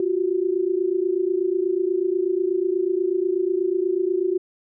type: tone pair together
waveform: sine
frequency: 351.8 / 380 Hz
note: F4 / F#4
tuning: +13 / +46 cents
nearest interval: minor second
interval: 133 cents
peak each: -22 dBFS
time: 0-4.38 s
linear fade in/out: 2 ms
effects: none